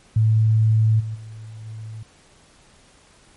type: tone with level steps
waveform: sine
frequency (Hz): 110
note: A2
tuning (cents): 0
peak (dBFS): -13 / -25 / -34 / -31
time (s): 0.16-2.03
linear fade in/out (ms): 5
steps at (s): 0.99 / 1.14 / 1.64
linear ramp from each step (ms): 20
effects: pink hiss -53 dBFS RMS until 3.36 s + MP3 48 kbps